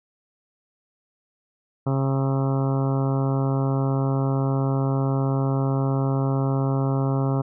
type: harmonic tone with a mistuned harmonic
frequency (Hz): 135.5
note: C#3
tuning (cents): -39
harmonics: 1 / 2 / 3 / 4 / 5 / 6 / 7 / 8 / 9 / 10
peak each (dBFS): -21 / -27 / -31 / -33 / -35 / -37 / -38 / -39 / -40 / -41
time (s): 1.86-7.42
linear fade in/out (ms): 10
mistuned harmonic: 10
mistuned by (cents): -49
effects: none